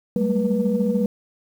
sine tone cluster, 191.5 / 205.2 / 225.3 / 485.7 Hz, G3 / G#3 / A3 / B4, -40 / -21 / +41 / -29 cents, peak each -23 dBFS, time 0.16-1.06 s, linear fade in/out 2 ms, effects tanh soft clip ceiling -9 dBFS + 8-bit

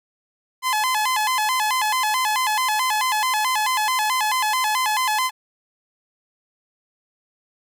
sawtooth tone with vibrato, 937 Hz, A#5, 9 cents sharp, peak -15 dBFS, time 0.62-5.31 s, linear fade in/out 50 ms, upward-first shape square, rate 4.6 Hz, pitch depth 160 cents each way, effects none

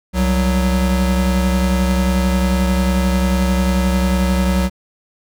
square tone pair together, 65.41 / 185 Hz, C2 / F#3, 0 / 0 cents, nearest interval octave + tritone, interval 1800 cents, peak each -17 dBFS, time 0.13-4.7 s, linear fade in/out 50 ms, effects none

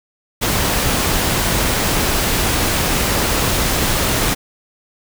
pink noise, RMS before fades -17 dBFS, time 0.41-4.35 s, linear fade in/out 20 ms, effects none

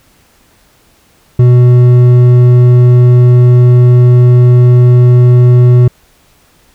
triangle tone with hard clipping, 123.3 Hz, B2, 2 cents flat, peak -3 dBFS, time 1.39-5.88 s, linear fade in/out 5 ms, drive 10 dB, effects pink hiss -48 dBFS RMS until 6.74 s

